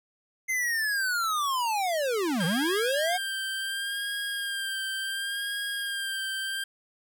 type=linear two-way sweep; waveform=square; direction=down then up; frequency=2093 to 154.7 to 748 Hz; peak=-26 dBFS; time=0.48-3.18 s; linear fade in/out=20 ms; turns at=2.45 s
type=tone with vibrato; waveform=25% pulse; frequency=1600 Hz; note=G6; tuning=35 cents sharp; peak=-26 dBFS; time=2.4-6.64 s; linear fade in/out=5 ms; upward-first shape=sine; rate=0.7 Hz; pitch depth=39 cents each way
effects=none